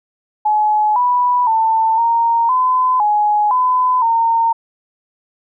sine tone with pitch steps, 849 / 984 / 892 / 927 / 1016 / 838 / 1009 / 916 Hz, G#5 / B5 / A5 / A#5 / B5 / G#5 / B5 / A#5, +38 / -7 / +23 / -10 / +49 / +15 / +37 / -31 cents, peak -11 dBFS, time 0.45-4.53 s, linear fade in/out 10 ms, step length 510 ms, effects none

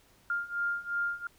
sine beating tone pair, 1401 / 1403.8 Hz, F6 / F6, +5 / +9 cents, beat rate 2.8 Hz, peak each -34 / -32 dBFS, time 0.3-1.27 s, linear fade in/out 2 ms, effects pink hiss -63 dBFS RMS until 1.38 s

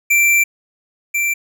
square tone pair in turn, 2349 / 2349 Hz, D7 / D7, 0 / 0 cents, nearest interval unison, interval 0 cents, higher neither, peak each -11 / -16 dBFS, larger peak first, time 0.1-0.44 / 1.14-1.34 s, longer first, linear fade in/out 10 ms, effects none

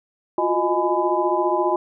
sine tone cluster, 348 / 362.7 / 620 / 837 / 1003 Hz, F4 / F#4 / D#5 / G#5 / B5, -6 / -34 / -6 / +13 / +26 cents, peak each -24 dBFS, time 0.38-1.76 s, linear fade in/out 2 ms, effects none

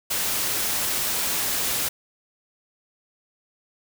white noise, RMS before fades -25 dBFS, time 0.1-1.89 s, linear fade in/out 10 ms, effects none

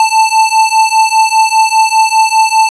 square beating tone pair, 880 / 885 Hz, A5 / A5, 0 / +10 cents, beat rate 5 Hz, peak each -10 dBFS, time 0-2.69 s, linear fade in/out 2 ms, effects resampled to 24000 Hz + 7-bit

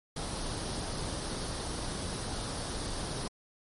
pink noise with comb filter, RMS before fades -36 dBFS, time 0.16-3.28 s, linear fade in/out 5 ms, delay 0.21 ms, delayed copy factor +0.5, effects MP3 48 kbps

